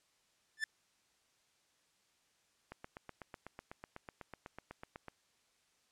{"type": "tone with exponential growth", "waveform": "45% pulse", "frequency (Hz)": 1760, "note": "A6", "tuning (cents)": 0, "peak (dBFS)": -29, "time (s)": [0.57, 0.64], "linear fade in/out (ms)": 2, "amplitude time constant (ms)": 15}
{"type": "click train", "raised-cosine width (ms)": 0.5, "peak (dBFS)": -31, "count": 20, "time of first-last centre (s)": [2.72, 5.083], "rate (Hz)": 8.04}
{"effects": ["white hiss -74 dBFS RMS until 5.91 s", "low-pass 8000 Hz 12 dB/octave"]}